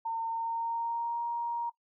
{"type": "tone with pitch glide", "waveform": "sine", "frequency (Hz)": [910, 940.5], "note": ["A#5", "A#5"], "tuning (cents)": [-42, 15], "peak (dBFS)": -30, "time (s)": [0.05, 1.7], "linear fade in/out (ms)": 10, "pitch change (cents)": 57, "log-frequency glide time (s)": [0.27, 1.23], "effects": ["noise-tail reverb RT60 0.1 s tail -20 dB re dry"]}